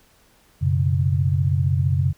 sine chord, F# suspended fourth, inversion none, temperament equal, 92.5 / 123.47 / 138.59 Hz, F#2 / B2 / C#3, 0 / 0 / 0 cents, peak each -20 / -25 / -20 dBFS, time 0.61-2.13 s, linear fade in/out 20 ms, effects pink hiss -57 dBFS RMS until 2.17 s

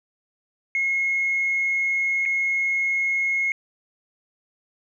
sine tone with dropouts, 2164 Hz, C#7, 42 cents flat, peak -19 dBFS, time 0.75-3.52 s, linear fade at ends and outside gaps 1 ms, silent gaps 2.254-2.259 s, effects tanh soft clip ceiling -15 dBFS

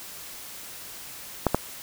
clicks, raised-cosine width 1 ms, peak -5 dBFS, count 2, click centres 1.467 / 1.546 s, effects white hiss -41 dBFS RMS until 1.82 s

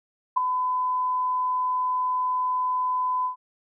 sine tone with ADSR envelope, 1008 Hz, B5, 35 cents sharp, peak -14 dBFS, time 0.36-3.36 s, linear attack 15 ms, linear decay 5 ms, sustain -8 dB, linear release 110 ms, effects none

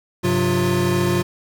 square tone cluster, 98.7 / 131.8 / 181.7 / 351.9 Hz, G2 / C3 / F#3 / F4, +12 / +13 / -31 / +13 cents, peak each -26 / -24 / -23 / -21 dBFS, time 0.23-1.23 s, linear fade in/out 20 ms, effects 8-bit

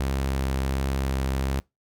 sawtooth tone with vibrato, 67 Hz, C2, 42 cents sharp, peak -20 dBFS, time 0-1.6 s, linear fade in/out 0 ms, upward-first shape sine, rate 1.4 Hz, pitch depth 12 cents each way, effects noise-tail reverb RT60 0.2 s tail -24 dB re dry

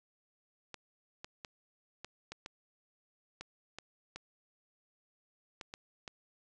clicks, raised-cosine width 0.2 ms, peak -26 dBFS, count 12, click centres 0.743 / 1.245 / 1.448 / 2.046 / 2.32 / 2.461 / 3.41 / 3.786 / 4.16 / 5.612 / 5.739 / 6.078 s, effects resampled to 22050 Hz

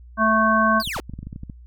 harmonic tone, 220 Hz, A3, in tune, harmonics 1 / 3 / 5 / 7, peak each -21 / -23 / -18 / -21 dBFS, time 0.17-0.83 s, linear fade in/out 50 ms
45% pulse linear sweep, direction down, 4978 to 217.7 Hz, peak -26 dBFS, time 0.8-1 s, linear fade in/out 0 ms
clicks, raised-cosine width 5 ms, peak -21 dBFS, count 11, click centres 0.875 / 0.965 / 1.096 / 1.137 / 1.19 / 1.23 / 1.27 / 1.329 / 1.361 / 1.434 / 1.498 s
effects added 60 Hz sine -41 dBFS peak until 1.66 s

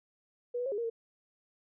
sine tone with pitch steps, 485.4 / 492.2 / 542 / 410.9 / 468.3 / 458 Hz, B4 / B4 / C#5 / G#4 / A#4 / A#4, -30 / -6 / -39 / -18 / +8 / -31 cents, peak -31 dBFS, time 0.54-0.9 s, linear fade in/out 10 ms, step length 60 ms, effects none

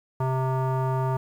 square tone with low-pass filter, 130.81 Hz, C3, in tune, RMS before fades -25 dBFS, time 0.2-1.17 s, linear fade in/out 5 ms, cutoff 1000 Hz, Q 3.5, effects 9-bit

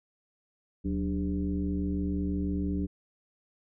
sine tone with frequency modulation, 185 Hz, F#3, in tune, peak -27 dBFS, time 0.84-2.87 s, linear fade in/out 20 ms, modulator 108 Hz, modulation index 1.3, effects none

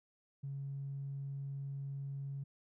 triangle tone with tanh clipping, 138.59 Hz, C#3, in tune, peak -39 dBFS, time 0.43-2.44 s, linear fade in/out 10 ms, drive 4 dB, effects none

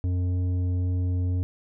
sine tone with tanh clipping, 90.2 Hz, F#2, 44 cents flat, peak -24 dBFS, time 0.04-1.43 s, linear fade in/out 0 ms, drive 9 dB, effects none

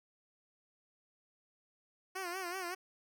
10% pulse tone with vibrato, 363.7 Hz, F#4, 30 cents flat, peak -30 dBFS, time 2.15-2.75 s, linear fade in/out 10 ms, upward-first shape sine, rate 5.3 Hz, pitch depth 100 cents each way, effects none

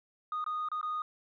sine tone with dropouts, 1236 Hz, D#6, 12 cents flat, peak -30 dBFS, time 0.32-1.02 s, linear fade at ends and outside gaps 2 ms, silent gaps 0.442-0.463 / 0.687-0.716 / 0.813-0.829 s, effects tanh soft clip ceiling -29 dBFS

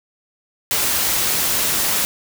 white noise, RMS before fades -19 dBFS, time 0.71-2.05 s, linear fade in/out 0 ms, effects none

